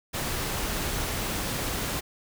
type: noise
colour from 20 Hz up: pink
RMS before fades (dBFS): -30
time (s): 0.13-2.01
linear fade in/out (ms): 20
effects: none